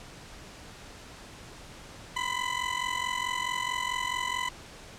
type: ring-modulated tone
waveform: 20% pulse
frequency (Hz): 1002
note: B5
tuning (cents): +25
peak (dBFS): -21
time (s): 2.16-4.49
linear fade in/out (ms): 5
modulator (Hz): 22.3
effects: pink hiss -47 dBFS RMS until 4.98 s + low-pass 8000 Hz 12 dB/octave